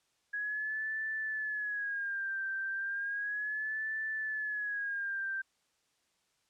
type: tone with vibrato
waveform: sine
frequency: 1660 Hz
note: G#6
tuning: 1 cent flat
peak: -33 dBFS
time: 0.33-5.42 s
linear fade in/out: 10 ms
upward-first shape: sine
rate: 0.34 Hz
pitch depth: 100 cents each way
effects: white hiss -75 dBFS RMS until 6.49 s + low-pass 8000 Hz 12 dB/octave